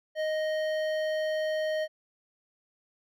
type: tone with hard clipping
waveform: sine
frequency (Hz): 622.3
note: D#5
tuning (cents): 0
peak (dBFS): -29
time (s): 0.15-1.88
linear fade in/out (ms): 50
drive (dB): 12
effects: none